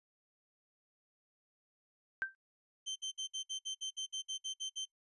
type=tone with exponential decay; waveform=sine; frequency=1564 Hz; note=G6; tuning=4 cents flat; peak=-29 dBFS; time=2.22-2.35 s; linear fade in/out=0 ms; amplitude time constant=28 ms
type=tone bursts; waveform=30% pulse; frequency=3109 Hz; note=G7; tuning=15 cents flat; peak=-34 dBFS; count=13; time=2.86-4.856 s; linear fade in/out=20 ms; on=100 ms; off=58 ms
effects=noise-tail reverb RT60 0.1 s tail -21 dB re dry + resampled to 24000 Hz